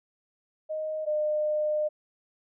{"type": "tone pair in turn", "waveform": "sine", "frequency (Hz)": [622.3, 606.3], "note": ["D#5", "D#5"], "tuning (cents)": [0, -45], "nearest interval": "unison", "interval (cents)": 45, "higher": "first", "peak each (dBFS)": [-29, -24], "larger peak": "second", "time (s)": [[0.69, 1.06], [1.06, 1.89]], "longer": "second", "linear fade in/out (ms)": 20, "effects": []}